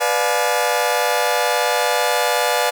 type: chord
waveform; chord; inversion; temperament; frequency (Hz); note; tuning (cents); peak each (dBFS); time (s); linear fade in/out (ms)
sawtooth; B diminished seventh; none; just; 493.9 / 592.7 / 711.2 / 853.4; B4 / D5 / F5 / Ab5; 0 / +16 / +31 / +47; -18; 0-2.71; 20
effects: none